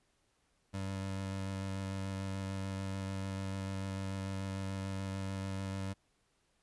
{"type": "tone with vibrato", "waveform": "25% pulse", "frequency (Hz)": 96.6, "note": "G2", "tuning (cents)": -25, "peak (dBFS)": -33, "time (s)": [0.73, 5.94], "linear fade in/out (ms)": 20, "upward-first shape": "square", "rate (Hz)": 6.8, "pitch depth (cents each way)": 10, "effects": ["pink hiss -75 dBFS RMS until 6.62 s", "resampled to 24000 Hz"]}